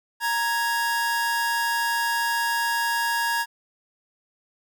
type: tone pair together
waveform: 45% pulse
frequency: 932.3 / 1661.2 Hz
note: A#5 / G#6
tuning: 0 / 0 cents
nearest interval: minor seventh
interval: 1000 cents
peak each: -25 dBFS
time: 0.2-3.46 s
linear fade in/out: 50 ms
effects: none